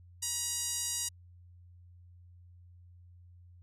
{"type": "tone with band-pass filter", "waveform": "5% pulse", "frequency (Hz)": 957, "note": "A#5", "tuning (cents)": 45, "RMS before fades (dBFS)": -35, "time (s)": [0.22, 1.09], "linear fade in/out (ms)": 10, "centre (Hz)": 7200, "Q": 1.3, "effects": ["added 88 Hz sine -53 dBFS peak until 3.62 s"]}